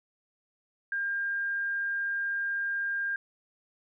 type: tone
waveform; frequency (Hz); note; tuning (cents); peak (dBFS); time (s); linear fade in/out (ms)
sine; 1604; G6; +39; -28; 0.92-3.16; 2
effects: none